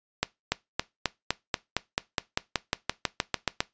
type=accelerating click train; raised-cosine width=0.2 ms; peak=-6 dBFS; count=18; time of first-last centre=0.23-3.605 s; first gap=290 ms; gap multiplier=0.95; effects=noise-tail reverb RT60 0.2 s tail -20 dB re dry + resampled to 16000 Hz